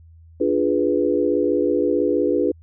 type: chord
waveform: sine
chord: D diminished seventh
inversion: none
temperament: equal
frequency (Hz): 293.7 / 349.2 / 415.3 / 493.9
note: D4 / F4 / Ab4 / Cb5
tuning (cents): 0 / 0 / 0 / 0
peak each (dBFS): -22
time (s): 0.4-2.52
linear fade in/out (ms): 10
effects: added 82 Hz sine -44 dBFS peak until 2.62 s